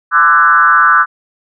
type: tone with frequency modulation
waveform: sine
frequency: 1339 Hz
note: E6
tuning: 27 cents sharp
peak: -5 dBFS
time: 0.11-1.06 s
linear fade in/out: 50 ms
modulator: 156 Hz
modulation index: 1.5
effects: none